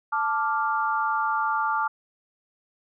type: chord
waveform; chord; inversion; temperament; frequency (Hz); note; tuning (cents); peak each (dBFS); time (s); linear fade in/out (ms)
sine; D minor; second; equal; 880 / 1174.7 / 1396.9; A5 / D6 / F6; 0 / 0 / 0; -26 / -26 / -28; 0.12-1.88; 10
effects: none